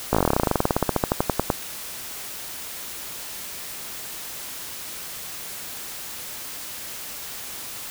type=slowing click train; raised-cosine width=1 ms; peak=-4 dBFS; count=29; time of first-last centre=0.13-1.502 s; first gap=17 ms; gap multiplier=1.07; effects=white hiss -35 dBFS RMS until 7.9 s